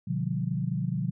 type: chord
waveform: sine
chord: G dominant seventh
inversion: first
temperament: just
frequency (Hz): 122.5 / 147 / 176.4 / 196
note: B2 / D3 / F3 / G3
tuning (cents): -14 / +2 / +18 / 0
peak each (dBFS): -32 / -31 / -31 / -36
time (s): 0.07-1.11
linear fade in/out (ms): 10
effects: none